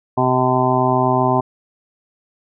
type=harmonic tone; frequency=127.7 Hz; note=C3; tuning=42 cents flat; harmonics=1 / 2 / 3 / 5 / 6 / 7 / 8; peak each=-21 / -21 / -21 / -21 / -21 / -21 / -21 dBFS; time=0.17-1.41 s; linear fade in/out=10 ms; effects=none